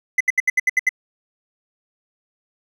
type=tone bursts; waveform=triangle; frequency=2026 Hz; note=B6; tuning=44 cents sharp; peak=-11 dBFS; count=8; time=0.18-0.892 s; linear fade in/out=5 ms; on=26 ms; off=72 ms; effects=none